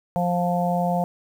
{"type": "harmonic tone", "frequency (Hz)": 175.9, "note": "F3", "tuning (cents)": 13, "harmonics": [1, 3, 4, 5], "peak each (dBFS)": [-23, -27, -24, -30], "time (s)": [0.16, 1.04], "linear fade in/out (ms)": 0, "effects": ["8-bit"]}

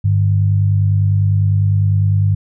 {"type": "tone pair together", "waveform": "sine", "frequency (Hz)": [100.25, 150.2], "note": ["G2", "D3"], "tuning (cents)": [39, 39], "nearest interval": "perfect fifth", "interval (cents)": 700, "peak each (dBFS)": [-11, -19], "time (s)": [0.04, 2.35], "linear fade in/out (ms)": 10, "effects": []}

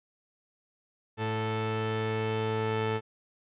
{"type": "tone pair together", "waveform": "sawtooth", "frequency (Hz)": [110, 439.7], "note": ["A2", "A4"], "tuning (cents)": [0, -1], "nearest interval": "2 octaves", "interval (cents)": 2399, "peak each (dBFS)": -27, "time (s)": [1.17, 3.01], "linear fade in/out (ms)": 50, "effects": ["resampled to 8000 Hz"]}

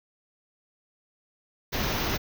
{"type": "band-stop noise", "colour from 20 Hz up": "pink", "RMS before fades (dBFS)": -28, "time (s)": [1.72, 2.18], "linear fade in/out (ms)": 20, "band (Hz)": [6400, 13000], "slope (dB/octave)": 96, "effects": []}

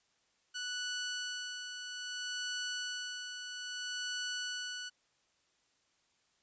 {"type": "tone with tremolo", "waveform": "15% pulse", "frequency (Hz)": 1480, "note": "F#6", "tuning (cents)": 0, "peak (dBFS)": -29, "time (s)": [0.54, 4.9], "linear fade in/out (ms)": 20, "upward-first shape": "sine", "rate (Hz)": 0.61, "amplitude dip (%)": 50, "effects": ["white hiss -74 dBFS RMS until 6.42 s", "resampled to 16000 Hz"]}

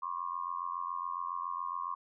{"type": "tone with amplitude modulation", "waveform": "sine", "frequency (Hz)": 1081, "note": "C#6", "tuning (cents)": -44, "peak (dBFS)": -30, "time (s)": [0.02, 1.95], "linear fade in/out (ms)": 10, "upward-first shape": "sine", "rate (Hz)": 87.2, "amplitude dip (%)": 100, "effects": []}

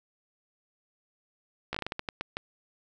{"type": "slowing click train", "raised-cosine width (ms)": 0.3, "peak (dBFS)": -16, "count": 11, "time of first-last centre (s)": [1.73, 2.369], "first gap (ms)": 15, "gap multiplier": 1.3, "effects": []}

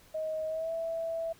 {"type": "tone with pitch glide", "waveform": "sine", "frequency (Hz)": [629, 658.7], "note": ["D#5", "E5"], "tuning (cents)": [19, -1], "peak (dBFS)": -31, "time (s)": [0.14, 1.33], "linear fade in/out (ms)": 10, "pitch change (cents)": 80, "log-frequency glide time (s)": [0.47, 0.72], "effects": ["pink hiss -59 dBFS RMS until 1.39 s"]}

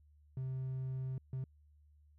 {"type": "tone bursts at uneven times", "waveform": "triangle", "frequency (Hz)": 130.81, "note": "C3", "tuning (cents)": 0, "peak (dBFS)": -34, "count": 2, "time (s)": [[0.37, 1.18], [1.33, 1.44]], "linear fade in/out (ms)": 2, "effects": ["tanh soft clip ceiling -30 dBFS", "added 74 Hz sine -62 dBFS peak until 2.18 s"]}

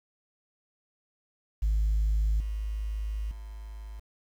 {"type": "tone with level steps", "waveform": "sine", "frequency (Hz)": 52.8, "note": "G#1", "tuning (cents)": 29, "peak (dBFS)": [-21, -29, -38], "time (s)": [1.62, 4], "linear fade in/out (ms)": 10, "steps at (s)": [2.4, 3.31], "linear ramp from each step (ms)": 2, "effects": ["tanh soft clip ceiling -20 dBFS", "9-bit"]}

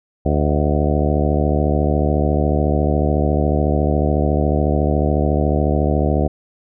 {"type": "harmonic tone with a mistuned harmonic", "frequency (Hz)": 74, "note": "D2", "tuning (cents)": 14, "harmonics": [1, 2, 3, 4, 5, 6, 7, 8, 9, 10], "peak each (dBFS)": [-18, -21, -23, -24, -25, -26, -26, -27, -28, -28], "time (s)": [0.25, 6.28], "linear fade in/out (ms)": 10, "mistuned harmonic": 8, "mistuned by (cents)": 58, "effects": []}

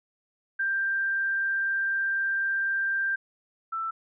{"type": "tone pair in turn", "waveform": "sine", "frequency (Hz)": [1581, 1329.5], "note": ["G6", "E6"], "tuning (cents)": [14, 14], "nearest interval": "minor third", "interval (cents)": 300, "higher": "first", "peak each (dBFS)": [-24, -28], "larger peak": "first", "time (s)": [[0.59, 3.16], [3.72, 3.91]], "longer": "first", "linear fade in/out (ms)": 10, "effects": []}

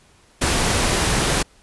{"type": "noise", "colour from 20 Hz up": "pink", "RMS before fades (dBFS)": -19, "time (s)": [0.41, 1.43], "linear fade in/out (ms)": 10, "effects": ["pink hiss -54 dBFS RMS until 1.62 s", "resampled to 24000 Hz"]}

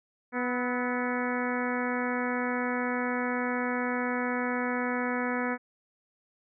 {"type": "harmonic tone with a mistuned harmonic", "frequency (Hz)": 246.9, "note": "B3", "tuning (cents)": 0, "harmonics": [1, 2, 3, 4, 5, 6, 7, 8, 9], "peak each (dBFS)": [-31, -34, -38, -37, -39, -38, -37, -41, -40], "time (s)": [0.32, 5.58], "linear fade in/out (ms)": 50, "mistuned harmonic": 5, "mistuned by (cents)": 58, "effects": []}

